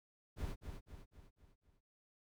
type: noise with echo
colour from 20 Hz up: brown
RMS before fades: -41 dBFS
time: 0.36-0.56 s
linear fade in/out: 50 ms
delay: 250 ms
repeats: 5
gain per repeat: -6 dB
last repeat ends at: 1.81 s
effects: none